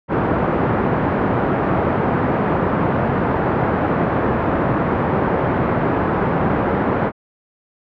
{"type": "band-pass noise", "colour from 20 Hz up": "pink", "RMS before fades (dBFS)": -18, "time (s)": [0.08, 7.12], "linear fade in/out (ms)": 50, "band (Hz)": [120, 1300], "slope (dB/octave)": 12, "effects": ["low-pass 2000 Hz 12 dB/octave"]}